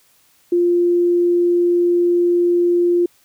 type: tone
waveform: sine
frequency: 349.2 Hz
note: F4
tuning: in tune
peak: -12 dBFS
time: 0.52-3.06 s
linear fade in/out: 5 ms
effects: white hiss -56 dBFS RMS until 3.24 s